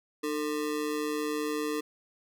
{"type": "ring-modulated tone", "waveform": "square", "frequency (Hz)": 375.6, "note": "F#4", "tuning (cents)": 26, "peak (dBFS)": -27, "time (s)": [0.23, 1.81], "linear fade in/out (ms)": 10, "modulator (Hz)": 72.6, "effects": []}